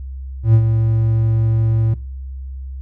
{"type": "tone with ADSR envelope", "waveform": "triangle", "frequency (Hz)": 111.8, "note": "A2", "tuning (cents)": 28, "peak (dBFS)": -4, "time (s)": [0.43, 1.94], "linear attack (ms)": 110, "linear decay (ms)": 70, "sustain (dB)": -7, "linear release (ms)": 3, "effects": ["noise-tail reverb RT60 0.4 s tail -21 dB re dry", "added 66 Hz sine -26 dBFS peak until 2.81 s"]}